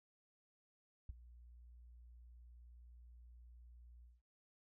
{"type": "tone with ADSR envelope", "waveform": "sine", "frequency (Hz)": 59.6, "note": "A#1", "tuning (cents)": 39, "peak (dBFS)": -38, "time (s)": [1.09, 4.22], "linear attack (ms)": 4, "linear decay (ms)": 19, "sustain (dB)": -19, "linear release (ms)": 190, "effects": ["noise-tail reverb RT60 0.6 s tail -26 dB re dry", "tanh soft clip ceiling -38 dBFS"]}